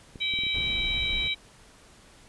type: clicks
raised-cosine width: 3 ms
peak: -29 dBFS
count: 9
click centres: 0.158 / 0.338 / 0.389 / 0.436 / 0.467 / 0.585 / 0.7 / 0.731 / 0.966 s
type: harmonic tone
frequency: 772 Hz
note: G5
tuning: 27 cents flat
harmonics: 3 / 4 / 5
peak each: -29 / -35 / -28 dBFS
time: 0.2-1.35 s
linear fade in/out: 20 ms
type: noise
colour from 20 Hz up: brown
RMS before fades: -36 dBFS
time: 0.54-1.28 s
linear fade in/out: 5 ms
effects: pink hiss -54 dBFS RMS until 2.28 s + resampled to 24000 Hz